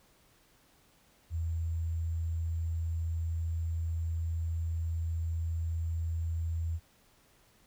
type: tone with sample-and-hold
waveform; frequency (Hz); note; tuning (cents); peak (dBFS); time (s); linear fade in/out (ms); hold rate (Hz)
sine; 82.41; E2; 0; -30; 1.3-6.8; 50; 7350
effects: pink hiss -65 dBFS RMS until 7.66 s